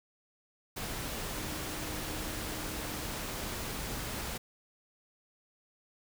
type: tone in noise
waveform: sine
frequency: 307.4 Hz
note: D#4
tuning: 21 cents flat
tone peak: -46 dBFS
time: 1.34-3.07 s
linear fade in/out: 10 ms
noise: pink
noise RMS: -38 dBFS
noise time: 0.76-4.38 s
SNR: -11 dB
effects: none